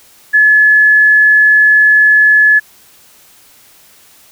sine tone, 1712 Hz, A6, 48 cents flat, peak -4 dBFS, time 0.33-2.6 s, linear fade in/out 20 ms, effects white hiss -44 dBFS RMS until 4.31 s

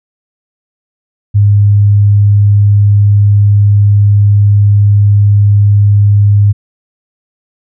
sine tone, 102.3 Hz, G#2, 26 cents flat, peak -3 dBFS, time 1.34-6.53 s, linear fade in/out 20 ms, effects none

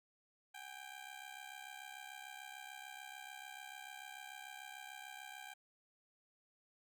15% pulse ring-modulated tone, 790 Hz, G5, 13 cents sharp, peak -40 dBFS, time 0.54-5.54 s, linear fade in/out 10 ms, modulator 33.4 Hz, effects none

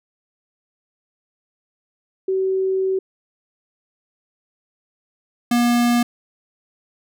sine / square tone pair in turn, 380.3 / 239.6 Hz, F#4 / A#3, +48 / +48 cents, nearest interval minor sixth, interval 800 cents, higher first, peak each -17 / -15 dBFS, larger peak second, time 2.28-2.99 / 5.51-6.03 s, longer first, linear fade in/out 5 ms, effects none

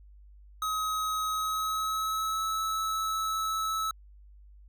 square tone with pitch glide, 1270 to 1302.7 Hz, D#6 to E6, +35 to -21 cents, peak -29 dBFS, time 0.62-3.91 s, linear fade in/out 2 ms, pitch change +44 cents, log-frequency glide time 1.31-2.52 s, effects added 50 Hz sine -50 dBFS peak until 4.68 s

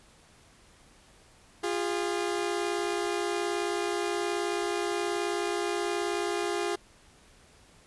sawtooth tone pair together, 348.5 / 407.3 Hz, F4 / G#4, -4 / -34 cents, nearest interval minor third, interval 270 cents, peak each -27 dBFS, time 1.63-6.76 s, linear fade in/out 10 ms, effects pink hiss -58 dBFS RMS until 7.86 s + resampled to 24000 Hz

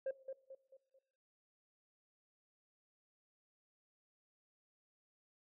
sine tone with echo, 534 Hz, C5, 35 cents sharp, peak -33 dBFS, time 0.06-0.11 s, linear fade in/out 5 ms, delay 220 ms, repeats 4, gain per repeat -8 dB, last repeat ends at 0.99 s, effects noise-tail reverb RT60 0.9 s tail -20 dB re dry + tanh soft clip ceiling -35 dBFS

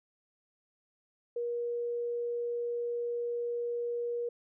sine tone, 476.3 Hz, A#4, 37 cents sharp, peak -31 dBFS, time 1.36-4.29 s, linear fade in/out 5 ms, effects none

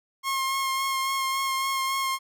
sawtooth tone with vibrato, 1074 Hz, C6, 45 cents sharp, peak -21 dBFS, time 0.23-2.19 s, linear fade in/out 50 ms, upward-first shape sine, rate 3.6 Hz, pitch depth 17 cents each way, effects none

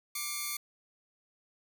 5% pulse tone pair together, 1174.7 / 2154 Hz, D6 / C7, 0 / +50 cents, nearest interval minor seventh, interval 1050 cents, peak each -26 dBFS, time 0.15-0.57 s, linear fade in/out 5 ms, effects none

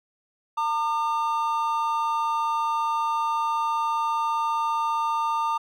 triangle tone pair together, 909.8 / 1205 Hz, A#5 / D6, -42 / +44 cents, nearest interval perfect fourth, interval 486 cents, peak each -23 / -24 dBFS, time 0.57-5.58 s, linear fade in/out 10 ms, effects none

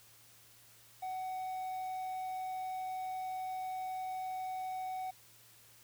triangle tone with quantisation, 748 Hz, F#5, 19 cents sharp, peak -35 dBFS, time 1.02-5.11 s, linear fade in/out 10 ms, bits 10, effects added 114 Hz sine -70 dBFS peak until 5.83 s + white hiss -61 dBFS RMS until 5.83 s

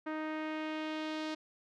sawtooth tone with low-pass filter sweep, 311.1 Hz, D#4, in tune, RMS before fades -38 dBFS, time 0.06-1.35 s, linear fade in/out 10 ms, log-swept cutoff 1700 to 4500 Hz, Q 1.5, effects none

